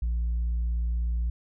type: tone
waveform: sine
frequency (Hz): 58.2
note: A#1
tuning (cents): -2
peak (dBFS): -22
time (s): 0.02-1.3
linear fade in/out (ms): 5
effects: tanh soft clip ceiling -23 dBFS